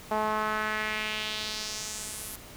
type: tone with band-pass filter sweep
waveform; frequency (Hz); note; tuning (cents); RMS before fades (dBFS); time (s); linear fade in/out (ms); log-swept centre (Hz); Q
sawtooth; 215; A3; -40; -32; 0.11-2.36; 5; 830 to 12000; 2.1
effects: pink hiss -47 dBFS RMS until 2.56 s